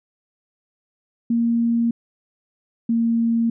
sine tone pair in turn, 233.1 / 230.6 Hz, A#3 / A#3, 0 / -19 cents, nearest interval unison, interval 19 cents, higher first, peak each -16 dBFS, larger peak neither, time 1.3-1.91 / 2.89-3.5 s, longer neither, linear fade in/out 5 ms, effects none

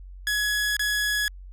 sawtooth tone with dropouts, 1683 Hz, G#6, 23 cents sharp, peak -19 dBFS, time 0.27-1.28 s, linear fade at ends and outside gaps 1 ms, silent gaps 0.767-0.794 s, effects added 46 Hz sine -39 dBFS peak until 1.52 s + resampled to 32000 Hz

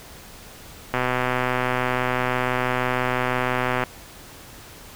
click train, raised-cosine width 0.5 ms, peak -7 dBFS, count 366, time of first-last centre 0.94-3.837 s, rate 126 Hz, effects pink hiss -43 dBFS RMS until 4.95 s

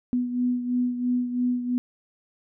sine beating tone pair, 246.5 / 249.5 Hz, B3 / B3, -3 / +18 cents, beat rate 3 Hz, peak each -23 / -30 dBFS, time 0.13-1.78 s, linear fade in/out 0 ms, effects none

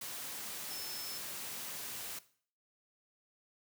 sine tone in noise, 5274 Hz, E8, in tune, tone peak -45 dBFS, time 0.7-1.18 s, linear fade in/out 5 ms, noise white, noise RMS -43 dBFS, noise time 0.01-2.19 s, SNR -5 dB, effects noise-tail reverb RT60 0.5 s tail -17 dB re dry + high-pass 100 Hz 12 dB/octave

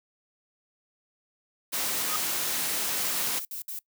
white noise, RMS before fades -29 dBFS, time 1.72-3.4 s, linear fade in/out 20 ms
sine tone with exponential growth, 1244.5 Hz, D#6, in tune, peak -26 dBFS, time 2-2.16 s, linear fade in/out 1 ms, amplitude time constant 34 ms
violet noise bursts, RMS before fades -36 dBFS, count 5, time 3-3.79 s, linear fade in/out 2 ms, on 110 ms, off 60 ms
effects noise-tail reverb RT60 0.1 s tail -22 dB re dry + high-pass 150 Hz 12 dB/octave

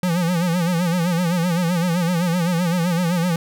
square tone with vibrato, 173.6 Hz, F3, 10 cents flat, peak -18 dBFS, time 0.03-3.36 s, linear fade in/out 2 ms, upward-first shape sine, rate 7.8 Hz, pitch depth 100 cents each way, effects none

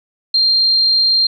sine tone, 4186 Hz, C8, in tune, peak -10 dBFS, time 0.34-1.27 s, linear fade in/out 5 ms, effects none

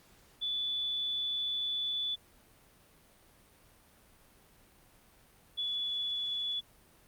sine tone pair in turn, 3467 / 3425 Hz, A7 / A7, -26 / -47 cents, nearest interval unison, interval 21 cents, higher first, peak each -31 / -31 dBFS, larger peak neither, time 0.41-2.16 / 5.57-6.61 s, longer first, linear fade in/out 20 ms, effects pink hiss -62 dBFS RMS until 7.07 s + Opus 48 kbps

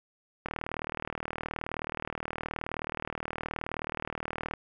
click train, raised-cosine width 0.5 ms, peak -18 dBFS, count 160, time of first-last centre 0.46-4.537 s, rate 39 Hz, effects none

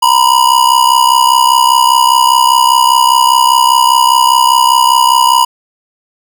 square ring-modulated tone, 973 Hz, B5, 26 cents flat, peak -3 dBFS, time 0.02-5.45 s, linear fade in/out 10 ms, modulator 32.5 Hz, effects none

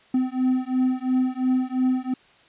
triangle beating tone pair, 255 / 257.9 Hz, C4 / C4, -44 / -25 cents, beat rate 2.9 Hz, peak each -21 dBFS, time 0.14-2.14 s, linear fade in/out 5 ms, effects white hiss -55 dBFS RMS until 2.48 s + resampled to 8000 Hz

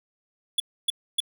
square tone bursts, 3433 Hz, A7, 43 cents flat, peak -20 dBFS, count 3, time 0.58-1.203 s, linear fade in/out 5 ms, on 21 ms, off 280 ms, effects none

